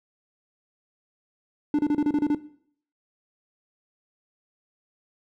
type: tone bursts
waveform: triangle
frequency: 295.4 Hz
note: D4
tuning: 10 cents sharp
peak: -16 dBFS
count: 8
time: 1.74-2.348 s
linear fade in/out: 2 ms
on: 48 ms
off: 32 ms
effects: noise-tail reverb RT60 0.6 s tail -17 dB re dry